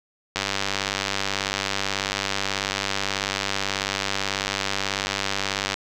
click train, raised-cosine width 0.2 ms, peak -6 dBFS, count 530, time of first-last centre 0.36-5.741 s, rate 98.3 Hz, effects none

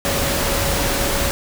sine tone in noise, 558 Hz, C#5, 11 cents sharp, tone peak -27 dBFS, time 0.05-1.31 s, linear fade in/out 0 ms, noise pink, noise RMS -20 dBFS, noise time 0.05-1.31 s, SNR -10 dB, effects none

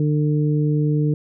harmonic tone, 150 Hz, D3, 37 cents sharp, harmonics 1 / 2 / 3, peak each -17 / -23 / -27 dBFS, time 0-1.14 s, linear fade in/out 2 ms, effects none

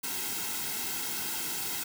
white noise with comb filter, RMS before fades -34 dBFS, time 0.03-1.84 s, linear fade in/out 10 ms, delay 1.7 ms, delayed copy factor -0.8, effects none

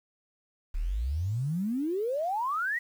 sine exponential sweep, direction up, 33.98 to 1977 Hz, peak -27 dBFS, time 0.74-2.79 s, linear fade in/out 10 ms, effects 9-bit

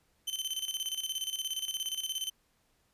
sawtooth tone with tremolo, 3071 Hz, G7, 36 cents flat, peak -28 dBFS, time 0.27-2.3 s, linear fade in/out 10 ms, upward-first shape square, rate 17 Hz, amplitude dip 70%, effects pink hiss -72 dBFS RMS until 2.93 s + resampled to 32000 Hz

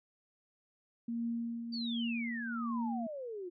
sine tone with tremolo, 233.1 Hz, A#3, in tune, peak -32 dBFS, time 1.08-3.07 s, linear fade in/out 5 ms, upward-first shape triangle, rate 1.3 Hz, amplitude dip 55%
sine exponential sweep, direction down, 4699 to 341.9 Hz, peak -39 dBFS, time 1.72-3.5 s, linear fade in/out 20 ms
effects none

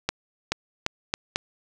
accelerating click train, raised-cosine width 0.2 ms, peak -6 dBFS, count 5, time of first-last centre 0.09-1.359 s, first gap 430 ms, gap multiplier 0.8, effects none

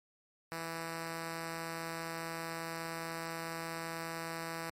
5% pulse tone, 164.81 Hz, E3, in tune, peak -27 dBFS, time 0.52-4.7 s, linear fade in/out 0 ms, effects MP3 64 kbps

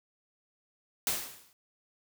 white noise with exponential decay, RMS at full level -27 dBFS, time 1.07-1.53 s, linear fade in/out 1 ms, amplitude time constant 100 ms, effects none

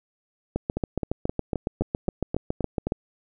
two click trains, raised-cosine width 2 ms, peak -11 / -13 dBFS, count 18 / 9, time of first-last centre 0.56-2.921 / 0.77-2.87 s, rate 7.2 / 3.81 Hz, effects none

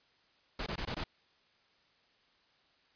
pink noise bursts, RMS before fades -37 dBFS, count 5, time 0.59-1.04 s, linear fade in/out 5 ms, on 74 ms, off 20 ms, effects white hiss -69 dBFS RMS until 2.95 s + resampled to 11025 Hz

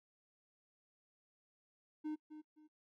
triangle tone with echo, 306.3 Hz, D#4, 27 cents flat, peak -36 dBFS, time 2.04-2.16 s, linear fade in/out 20 ms, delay 260 ms, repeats 2, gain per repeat -11 dB, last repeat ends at 2.68 s, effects noise-tail reverb RT60 0.1 s tail -26 dB re dry

